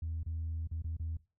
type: tone with dropouts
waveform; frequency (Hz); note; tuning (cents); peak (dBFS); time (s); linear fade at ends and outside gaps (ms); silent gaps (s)
sine; 81; E2; -30; -33; 0.02-1.17; 5; 0.232-0.262 / 0.673-0.713 / 0.821-0.843 / 0.968-0.997
effects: noise-tail reverb RT60 0.3 s tail -20 dB re dry + tanh soft clip ceiling -31 dBFS